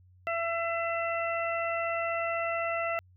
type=harmonic tone; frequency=671 Hz; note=E5; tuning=31 cents sharp; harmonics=1 / 2 / 3 / 4; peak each=-31 / -34 / -36 / -37 dBFS; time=0.27-2.99 s; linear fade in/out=0 ms; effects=added 91 Hz sine -56 dBFS peak until 3.16 s